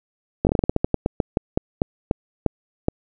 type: slowing click train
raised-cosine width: 2 ms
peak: -4 dBFS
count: 19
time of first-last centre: 0.45-2.884 s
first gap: 19 ms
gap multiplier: 1.2
effects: none